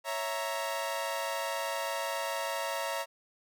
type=chord; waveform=sawtooth; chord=A# diminished; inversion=first; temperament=equal; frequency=554.4 / 659.3 / 932.3 Hz; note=C#5 / E5 / A#5; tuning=0 / 0 / 0 cents; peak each=-33 / -33 / -32 dBFS; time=0.04-3.06 s; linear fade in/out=50 ms; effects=none